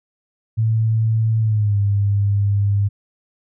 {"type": "tone with pitch glide", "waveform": "sine", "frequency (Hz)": [111.4, 100.98], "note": ["A2", "G#2"], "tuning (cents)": [22, -48], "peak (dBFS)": -14, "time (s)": [0.57, 2.89], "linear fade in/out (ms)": 20, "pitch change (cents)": -170, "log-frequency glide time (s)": [1.4, 1.78], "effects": []}